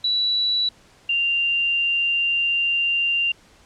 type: tone pair in turn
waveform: sine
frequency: 3936 / 2783 Hz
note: B7 / F7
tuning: -7 / -7 cents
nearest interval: tritone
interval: 600 cents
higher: first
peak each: -18 dBFS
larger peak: neither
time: 0.04-0.69 / 1.09-3.32 s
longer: second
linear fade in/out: 5 ms
effects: pink hiss -53 dBFS RMS until 3.65 s + low-pass 8000 Hz 12 dB/octave